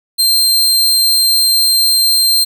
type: tone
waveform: sawtooth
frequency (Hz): 4162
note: C8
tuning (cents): -10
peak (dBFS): -6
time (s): 0.18-2.45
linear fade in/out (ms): 20
effects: none